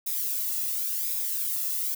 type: noise with flanger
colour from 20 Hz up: violet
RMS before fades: -29 dBFS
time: 0.06-1.95 s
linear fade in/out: 10 ms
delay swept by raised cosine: 0.67 to 1.33 ms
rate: 0.93 Hz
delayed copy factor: -0.55
effects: none